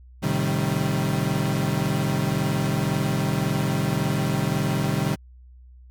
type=chord; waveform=35% pulse; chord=A half-diminished seventh; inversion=none; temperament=equal with one note detuned; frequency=110 / 133.72 / 155.56 / 196 Hz; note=A2 / C3 / Eb3 / G3; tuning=0 / +38 / 0 / 0 cents; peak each=-29 / -24 / -24 / -25 dBFS; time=0.22-5.16 s; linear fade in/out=20 ms; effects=added 62 Hz sine -44 dBFS peak until 5.9 s + MP3 96 kbps

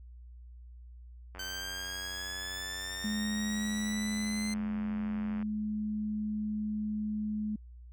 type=click train; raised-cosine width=0.5 ms; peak=-32 dBFS; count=378; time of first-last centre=1.35-5.426 s; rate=92.5 Hz
type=linear sweep; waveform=15% pulse; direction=up; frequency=1541 to 2069 Hz; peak=-31 dBFS; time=1.39-4.54 s; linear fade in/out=5 ms
type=tone; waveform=sine; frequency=212.5 Hz; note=G#3; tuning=40 cents sharp; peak=-31 dBFS; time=3.04-7.56 s; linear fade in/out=5 ms
effects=added 60 Hz sine -47 dBFS peak until 7.92 s

